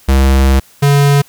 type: tone pair in turn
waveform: square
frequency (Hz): 67 / 141.97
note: C2 / C#3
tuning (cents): +42 / +42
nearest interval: octave + minor second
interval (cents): 1300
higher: second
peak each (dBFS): -7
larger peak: neither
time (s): 0.08-0.6 / 0.82-1.22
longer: first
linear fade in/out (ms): 10
effects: white hiss -45 dBFS RMS until 1.28 s